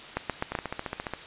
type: two click trains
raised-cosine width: 0.5 ms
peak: -16 / -12 dBFS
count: 10 / 4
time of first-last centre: 0.52-1.136 / 0.17-0.552 s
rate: 14.6 / 7.86 Hz
effects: white hiss -43 dBFS RMS until 1.26 s + resampled to 8000 Hz